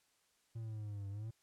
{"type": "exponential two-way sweep", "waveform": "triangle", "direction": "down then up", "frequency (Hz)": [115, 98, 115], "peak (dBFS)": -39, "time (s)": [0.55, 1.31], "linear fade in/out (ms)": 10, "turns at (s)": 1.09, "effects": ["white hiss -75 dBFS RMS until 1.42 s", "low-pass 10000 Hz 12 dB/octave"]}